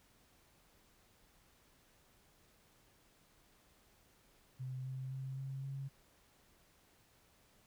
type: tone with pitch steps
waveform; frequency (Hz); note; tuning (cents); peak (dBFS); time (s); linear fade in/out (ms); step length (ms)
sine; 129.3 / 131.1 / 132.94 / 134.79 / 136.67; C3 / C3 / C3 / C#3 / C#3; -20 / +4 / +28 / -48 / -24; -40; 4.59-5.89; 20; 260
effects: pink hiss -69 dBFS RMS until 7.66 s